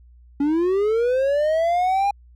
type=linear sweep; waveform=triangle; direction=up; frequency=277.2 to 815 Hz; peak=-15 dBFS; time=0.4-2.11 s; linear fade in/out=5 ms; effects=added 60 Hz sine -46 dBFS peak until 2.35 s